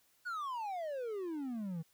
triangle exponential sweep, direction down, 1500 to 156.1 Hz, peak -35 dBFS, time 0.25-1.83 s, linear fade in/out 20 ms, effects white hiss -71 dBFS RMS until 1.93 s

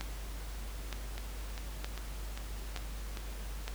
two click trains, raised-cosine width 0.2 ms, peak -24 / -20 dBFS, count 6 / 5, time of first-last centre 1.18-3.172 / 0.01-3.68 s, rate 2.51 / 1.09 Hz, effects added 50 Hz sine -39 dBFS peak until 3.74 s + pink hiss -49 dBFS RMS until 3.74 s

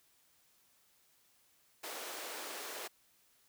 pink high-pass noise, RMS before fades -44 dBFS, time 1.83-2.88 s, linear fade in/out 10 ms, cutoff 370 Hz, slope 24 dB/octave, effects white hiss -70 dBFS RMS until 3.48 s

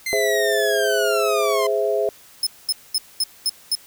sawtooth linear sweep, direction down, 2093 to 1025 Hz, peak -19 dBFS, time 0.06-1.67 s, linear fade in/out 5 ms
sine chord, Ab augmented, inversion none, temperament equal, 415.3 / 523.3 / 659.3 Hz, Ab4 / C5 / E5, 0 / 0 / 0 cents, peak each -21 / -24 / -22 dBFS, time 0.13-2.09 s, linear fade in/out 0 ms
sawtooth tone bursts, 5190 Hz, E8, 28 cents flat, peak -15 dBFS, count 6, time 2.43-3.752 s, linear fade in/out 2 ms, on 37 ms, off 220 ms
effects white hiss -48 dBFS RMS until 3.86 s

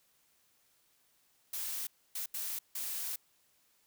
blue noise bursts at uneven times, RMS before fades -38 dBFS, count 4, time 1.53-1.87 / 2.15-2.26 / 2.34-2.59 / 2.75-3.16 s, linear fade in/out 5 ms, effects white hiss -71 dBFS RMS until 3.86 s

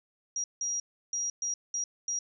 sine tone bursts at uneven times, 5720 Hz, F8, 41 cents sharp, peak -29 dBFS, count 6, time 0.36-0.44 / 0.61-0.8 / 1.13-1.3 / 1.42-1.54 / 1.74-1.84 / 2.08-2.19 s, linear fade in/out 2 ms, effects none

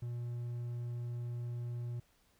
triangle tone, 120 Hz, B2, 49 cents flat, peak -35 dBFS, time 0.02-2 s, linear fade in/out 5 ms, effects pink hiss -71 dBFS RMS until 2.39 s

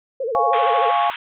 sine tone with vibrato, 491.6 Hz, B4, 8 cents flat, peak -21 dBFS, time 0.2-0.91 s, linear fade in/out 5 ms, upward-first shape sine, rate 13 Hz, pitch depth 190 cents each way
sine chord, Db major, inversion first, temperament equal, 698.5 / 830.6 / 1108.7 Hz, F5 / Ab5 / Db6, 0 / 0 / 0 cents, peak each -20 dBFS, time 0.35-1.1 s, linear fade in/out 0 ms
pink band-pass noise, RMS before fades -30 dBFS, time 0.53-1.16 s, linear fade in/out 2 ms, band 930 to 3500 Hz, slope 96 dB/octave
effects none

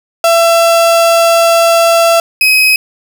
35% pulse tone pair in turn, 671 / 2533 Hz, E5 / D#7, +31 / +30 cents, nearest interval octave + major seventh, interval 2299 cents, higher second, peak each -4 dBFS, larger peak neither, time 0.24-2.2 / 2.41-2.76 s, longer first, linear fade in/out 2 ms, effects none

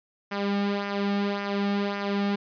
sawtooth tone with flanger, 201.2 Hz, G3, 45 cents sharp, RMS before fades -27 dBFS, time 0.31-2.36 s, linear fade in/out 10 ms, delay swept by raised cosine 0.24 to 2.04 ms, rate 1.8 Hz, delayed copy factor -0.6, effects resampled to 11025 Hz

